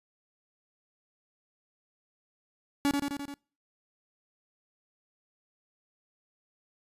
45% pulse tone with echo, 283.6 Hz, C#4, 40 cents sharp, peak -23 dBFS, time 2.85-2.91 s, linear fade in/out 0 ms, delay 86 ms, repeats 5, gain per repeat -3 dB, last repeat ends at 3.34 s, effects noise-tail reverb RT60 0.4 s tail -26 dB re dry + resampled to 32000 Hz

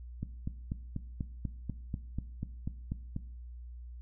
click train, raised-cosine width 5 ms, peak -22 dBFS, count 13, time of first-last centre 0.23-3.164 s, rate 4.09 Hz, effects noise-tail reverb RT60 0.6 s tail -17 dB re dry + added 60 Hz sine -43 dBFS peak until 4.01 s

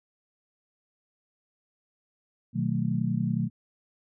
sine chord, B dominant seventh, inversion none, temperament just, 123.47 / 154.34 / 185.21 / 222.2 Hz, B2 / D#3 / F#3 / A3, 0 / -14 / +2 / +17 cents, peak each -30 dBFS, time 2.53-3.5 s, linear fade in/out 50 ms, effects none

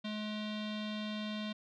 square tone with low-pass filter, 212.4 Hz, G#3, 39 cents sharp, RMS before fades -39 dBFS, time 0.04-1.53 s, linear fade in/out 10 ms, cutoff 3600 Hz, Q 4.8, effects none

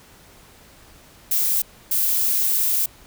violet noise bursts at uneven times, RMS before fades -20 dBFS, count 2, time 1.31-1.62 / 1.91-2.86 s, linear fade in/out 5 ms, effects pink hiss -49 dBFS RMS until 3.06 s

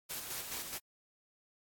white noise with tremolo, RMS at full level -40 dBFS, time 0.09-0.79 s, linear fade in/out 20 ms, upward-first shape square, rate 4.7 Hz, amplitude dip 40%, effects AAC 64 kbps

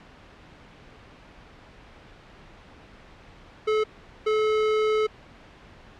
square tone bursts at uneven times, 431.3 Hz, A4, 35 cents flat, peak -21 dBFS, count 2, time 3.67-3.84 / 4.26-5.07 s, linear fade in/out 10 ms, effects pink hiss -49 dBFS RMS until 5.99 s + low-pass 3000 Hz 12 dB/octave

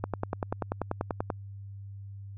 click train, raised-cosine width 1 ms, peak -15 dBFS, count 14, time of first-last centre 0.04-1.302 s, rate 10.3 Hz, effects added 99 Hz sine -40 dBFS peak until 2.37 s

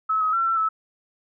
sine tone with pitch steps, 1295 / 1270 / 1353 / 1344 / 1304 Hz, E6 / D#6 / E6 / E6 / E6, -31 / +35 / +45 / +33 / -19 cents, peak -19 dBFS, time 0.09-0.69 s, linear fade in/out 10 ms, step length 120 ms, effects none

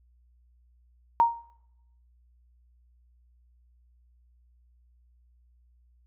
sine tone with exponential decay, 932.3 Hz, A#5, in tune, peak -14 dBFS, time 1.2-1.5 s, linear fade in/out 0 ms, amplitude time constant 65 ms, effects noise-tail reverb RT60 0.8 s tail -20 dB re dry + added 60 Hz sine -59 dBFS peak until 6.06 s

